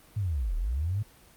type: linear two-way sweep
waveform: sine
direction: down then up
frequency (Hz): 110 to 36 to 110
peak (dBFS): -26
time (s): 0.16-1.03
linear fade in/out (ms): 10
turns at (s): 0.56
effects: pink hiss -56 dBFS RMS until 1.36 s + Opus 24 kbps